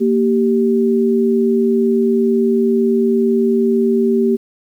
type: tone pair together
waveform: sine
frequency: 232.1 / 390 Hz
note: A#3 / G4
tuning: -7 / -9 cents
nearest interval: major sixth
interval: 898 cents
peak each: -14 dBFS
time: 0-4.37 s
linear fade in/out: 20 ms
effects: 8-bit